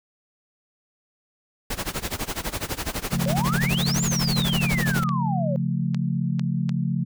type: noise with tremolo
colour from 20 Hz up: pink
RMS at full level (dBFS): -26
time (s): 1.7-5.04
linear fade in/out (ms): 5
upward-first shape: sine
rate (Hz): 12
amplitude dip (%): 90
type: chord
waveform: sine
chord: Db augmented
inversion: none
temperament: equal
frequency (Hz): 138.59 / 174.61 / 220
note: Db3 / F3 / A3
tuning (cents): 0 / 0 / 0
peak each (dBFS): -25 / -25 / -29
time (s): 3.11-7.05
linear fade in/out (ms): 20
type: clicks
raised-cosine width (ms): 0.2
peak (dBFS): -17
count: 9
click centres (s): 3.253 / 3.304 / 4.421 / 4.482 / 4.64 / 5.091 / 5.946 / 6.395 / 6.693
type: exponential two-way sweep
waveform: sine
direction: up then down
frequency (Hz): 528 to 7360 to 528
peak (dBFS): -26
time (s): 3.26-5.56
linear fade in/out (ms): 0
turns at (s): 4.02
effects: none